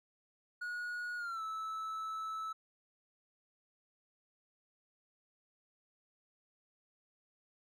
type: tone with pitch glide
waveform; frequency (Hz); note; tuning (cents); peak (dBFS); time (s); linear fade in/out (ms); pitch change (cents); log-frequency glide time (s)
triangle; 1451 to 1307.7; F#6 to E6; -34 to -14; -36; 0.61-2.53; 10; -180; 1.17-1.42
effects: none